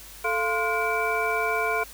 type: tone cluster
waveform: sine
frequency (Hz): 440.1 / 693 / 1042 / 1429 / 2317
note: A4 / F5 / C6 / F6 / D7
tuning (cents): 0 / -14 / -7 / +39 / -24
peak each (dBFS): -29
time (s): 0.24-1.84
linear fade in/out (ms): 10
effects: added 50 Hz sine -49 dBFS peak until 1.93 s + white hiss -45 dBFS RMS until 1.93 s